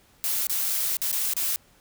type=noise with dropouts; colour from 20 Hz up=blue; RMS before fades=-26 dBFS; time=0.24-1.56 s; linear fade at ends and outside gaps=0 ms; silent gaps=0.469-0.496 / 0.969-1.017 / 1.116-1.127 / 1.336-1.366 s; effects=pink hiss -59 dBFS RMS until 1.8 s